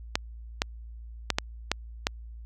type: clicks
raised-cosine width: 0.2 ms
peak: -6 dBFS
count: 6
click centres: 0.155 / 0.619 / 1.303 / 1.385 / 1.716 / 2.069 s
effects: added 57 Hz sine -40 dBFS peak until 2.45 s